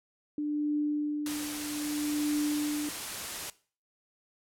sine tone with tremolo, 296.9 Hz, D4, 19 cents sharp, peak -25 dBFS, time 0.38-2.89 s, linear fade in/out 2 ms, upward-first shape triangle, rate 0.63 Hz, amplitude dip 75%
white noise, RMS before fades -37 dBFS, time 1.26-3.5 s, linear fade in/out 2 ms
effects noise-tail reverb RT60 0.4 s tail -19 dB re dry + low-pass 12000 Hz 12 dB/octave

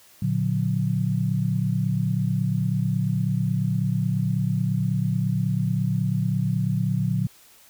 sine chord, Bb augmented, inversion none, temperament just, 116.54 / 145.68 / 182.1 Hz, Bb2 / D3 / F#3, 0 / -14 / -27 cents, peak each -25 dBFS, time 0.22-7.27 s, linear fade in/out 5 ms, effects white hiss -53 dBFS RMS until 7.69 s

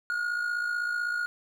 triangle tone with amplitude modulation, 1435 Hz, F6, 47 cents sharp, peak -23 dBFS, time 0.1-1.26 s, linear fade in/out 0 ms, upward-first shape sine, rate 55.9 Hz, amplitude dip 55%, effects none

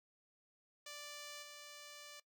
5% pulse tone with level steps, 587.3 Hz, D5, in tune, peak -37 / -41 dBFS, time 0.86-2.2 s, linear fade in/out 5 ms, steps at 1.42 s, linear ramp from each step 10 ms, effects noise-tail reverb RT60 0.1 s tail -18 dB re dry

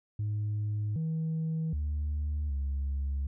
sine tone with pitch steps, 105.1 / 160.3 / 74.3 / 69.2 Hz, G#2 / E3 / D2 / C#2, +21 / -48 / +21 / -2 cents, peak -27 dBFS, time 0.19-3.27 s, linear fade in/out 5 ms, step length 770 ms, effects tanh soft clip ceiling -27 dBFS

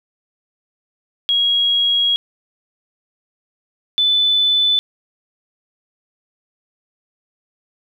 sine tone pair in turn, 3300 / 3502 Hz, G#7 / A7, -12 / -9 cents, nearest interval minor second, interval 103 cents, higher second, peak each -13 / -12 dBFS, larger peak second, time 1.29-2.16 / 3.98-4.79 s, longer first, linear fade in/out 0 ms, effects 8-bit

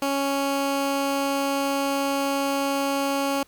15% pulse tone, 277.2 Hz, C#4, in tune, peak -16 dBFS, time 0.02-3.43 s, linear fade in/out 2 ms, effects pink hiss -57 dBFS RMS until 3.47 s

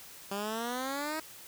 10% pulse exponential sweep, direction up, 196 to 320 Hz, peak -25 dBFS, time 0.31-1.2 s, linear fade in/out 5 ms, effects white hiss -50 dBFS RMS until 1.47 s

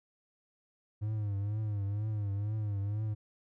triangle tone with vibrato, 103.8 Hz, G#2, in tune, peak -29 dBFS, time 1.01-3.15 s, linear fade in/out 20 ms, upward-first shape triangle, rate 2.1 Hz, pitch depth 98 cents each way, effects none

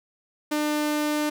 sawtooth tone, 299.9 Hz, D4, 36 cents sharp, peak -19 dBFS, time 0.51-1.3 s, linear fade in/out 10 ms, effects none

